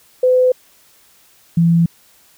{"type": "tone pair in turn", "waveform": "sine", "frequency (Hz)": [507, 168.17], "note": ["B4", "E3"], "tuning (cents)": [45, 35], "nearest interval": "octave + perfect fifth", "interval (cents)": 1910, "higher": "first", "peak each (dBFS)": -9, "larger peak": "neither", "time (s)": [[0.23, 0.52], [1.57, 1.86]], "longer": "neither", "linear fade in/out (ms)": 5, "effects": ["white hiss -51 dBFS RMS until 2.37 s"]}